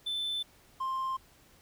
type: tone pair in turn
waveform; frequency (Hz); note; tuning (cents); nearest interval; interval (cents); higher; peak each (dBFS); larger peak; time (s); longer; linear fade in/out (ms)
triangle; 3526 / 1053.1; A7 / C6; +3 / +11; octave + major sixth; 2092; first; -29 / -28; second; 0.06-0.43 / 0.8-1.17; neither; 10
effects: tanh soft clip ceiling -24 dBFS + pink hiss -61 dBFS RMS until 1.61 s